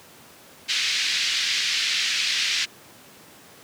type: band-pass noise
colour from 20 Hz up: white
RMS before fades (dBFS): -24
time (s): 0.68-2.66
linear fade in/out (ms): 20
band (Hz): 1900 to 5000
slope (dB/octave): 24
effects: pink hiss -48 dBFS RMS until 3.63 s + high-pass 150 Hz 12 dB/octave